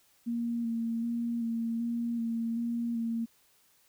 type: tone with vibrato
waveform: sine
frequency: 232.2 Hz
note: A#3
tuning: 7 cents flat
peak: -29 dBFS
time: 0.26-3.26 s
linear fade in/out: 20 ms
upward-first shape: square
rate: 1.3 Hz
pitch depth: 19 cents each way
effects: white hiss -66 dBFS RMS until 3.88 s